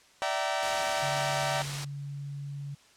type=chord; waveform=sawtooth; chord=E half-diminished seventh; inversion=third; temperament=equal with one note detuned; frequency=587.3 / 659.3 / 767 / 932.3 Hz; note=D5 / E5 / G5 / Bb5; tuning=0 / 0 / -38 / 0 cents; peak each=-30 / -30 / -28 / -32 dBFS; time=0.22-1.62 s; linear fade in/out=0 ms
type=noise; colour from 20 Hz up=white; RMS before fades=-35 dBFS; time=0.62-1.85 s; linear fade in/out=10 ms
type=tone; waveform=sine; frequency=141.6 Hz; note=C#3; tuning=37 cents sharp; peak=-35 dBFS; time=1.02-2.75 s; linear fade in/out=10 ms
effects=white hiss -59 dBFS RMS until 2.96 s + low-pass 7000 Hz 12 dB/octave